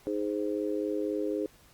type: harmonic tone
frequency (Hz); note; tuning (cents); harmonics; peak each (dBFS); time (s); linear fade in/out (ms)
103.83; G#2; 0; 3 / 4 / 5; -32 / -32 / -35; 0.07-1.46; 0
effects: pink hiss -59 dBFS RMS until 1.73 s + Opus 48 kbps